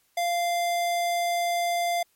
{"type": "tone", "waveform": "square", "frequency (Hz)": 694, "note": "F5", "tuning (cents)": -11, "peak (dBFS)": -24, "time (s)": [0.17, 2.03], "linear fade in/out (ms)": 5, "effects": ["white hiss -67 dBFS RMS until 2.15 s", "MP3 64 kbps"]}